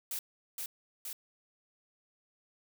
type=noise with echo; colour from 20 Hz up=blue; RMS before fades=-37 dBFS; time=0.11-0.19 s; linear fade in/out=2 ms; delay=470 ms; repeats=2; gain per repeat=-2 dB; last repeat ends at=1.13 s; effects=none